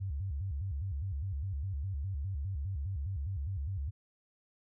sine tone with vibrato, 82.41 Hz, E2, in tune, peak -33 dBFS, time 0-3.91 s, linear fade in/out 20 ms, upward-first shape square, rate 4.9 Hz, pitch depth 280 cents each way, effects none

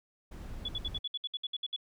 brown noise, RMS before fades -42 dBFS, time 0.31-0.99 s, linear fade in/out 10 ms
sine tone bursts, 3416 Hz, G#7, 48 cents sharp, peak -32 dBFS, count 12, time 0.65-1.763 s, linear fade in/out 5 ms, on 35 ms, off 63 ms
effects none

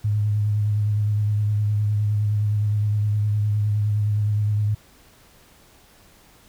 sine tone with vibrato, 104.8 Hz, G#2, 16 cents sharp, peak -18 dBFS, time 0.04-4.75 s, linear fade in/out 10 ms, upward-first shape sine, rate 9.7 Hz, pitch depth 25 cents each way, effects pink hiss -53 dBFS RMS until 6.48 s

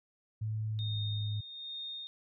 sine tone with pitch glide, 108.7 to 104.82 Hz, A2 to G#2, -21 to +16 cents, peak -32 dBFS, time 0.41-1.41 s, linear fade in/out 10 ms, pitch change -63 cents, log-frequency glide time 0.72-1.01 s
sine tone with tremolo, 3679 Hz, A#7, 24 cents flat, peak -38 dBFS, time 0.79-2.07 s, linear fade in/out 0 ms, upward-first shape sine, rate 1.2 Hz, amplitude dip 55%
effects none

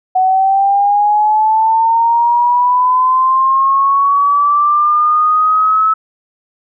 sine linear sweep, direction up, 742 to 1301 Hz, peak -8 dBFS, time 0.15-5.94 s, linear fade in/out 10 ms, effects none

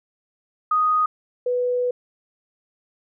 sine tone pair in turn, 1244.5 / 493.9 Hz, D#6 / B4, 0 / 0 cents, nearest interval octave + major third, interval 1600 cents, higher first, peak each -16 / -19 dBFS, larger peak first, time 0.71-1.06 / 1.46-1.91 s, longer second, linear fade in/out 5 ms, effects none

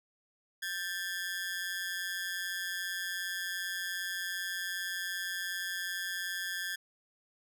sawtooth ring-modulated tone, 1669 Hz, G#6, 8 cents sharp, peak -28 dBFS, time 0.62-6.76 s, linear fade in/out 10 ms, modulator 91.3 Hz, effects none

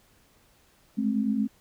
sine tone cluster, 205.3 / 214.4 / 265 Hz, G#3 / A3 / C4, -20 / -45 / +22 cents, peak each -34 / -25 / -28 dBFS, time 0.97-1.48 s, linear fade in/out 20 ms, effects pink hiss -62 dBFS RMS until 1.6 s

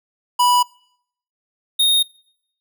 square tone pair in turn, 982 / 3708 Hz, B5 / A#7, -10 / -10 cents, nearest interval octave + major seventh, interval 2300 cents, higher second, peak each -13 dBFS, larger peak neither, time 0.39-0.63 / 1.79-2.03 s, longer neither, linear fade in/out 10 ms, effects noise-tail reverb RT60 0.7 s tail -25 dB re dry

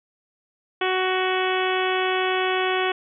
harmonic tone, 372.4 Hz, F#4, 11 cents sharp, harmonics 1 / 2 / 3 / 4 / 5 / 6 / 7 / 8 / 9, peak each -24 / -27 / -29 / -30 / -31 / -32 / -32 / -33 / -34 dBFS, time 0.81-2.92 s, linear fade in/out 5 ms, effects none

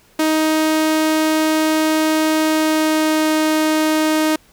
sawtooth tone with pitch glide, 313.3 to 311.5 Hz, D#4 to D#4, +12 to +2 cents, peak -10 dBFS, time 0.19-4.36 s, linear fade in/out 5 ms, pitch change -10 cents, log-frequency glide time 2.4-3.31 s, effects pink hiss -52 dBFS RMS until 4.52 s

